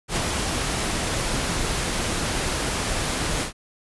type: noise with ADSR envelope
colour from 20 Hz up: pink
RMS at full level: -22 dBFS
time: 0.08-3.53 s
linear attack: 88 ms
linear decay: 11 ms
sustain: -3 dB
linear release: 110 ms
effects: resampled to 24000 Hz